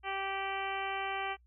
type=harmonic tone with a mistuned harmonic; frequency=389.6 Hz; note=G4; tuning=11 cents flat; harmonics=1 / 2 / 3 / 4 / 5 / 6 / 7 / 8; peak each=-43 / -37 / -41 / -44 / -44 / -42 / -46 / -46 dBFS; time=0.03-1.37 s; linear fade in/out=50 ms; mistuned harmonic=8; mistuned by=-27 cents; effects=noise-tail reverb RT60 0.1 s tail -25 dB re dry + added 60 Hz sine -61 dBFS peak until 1.46 s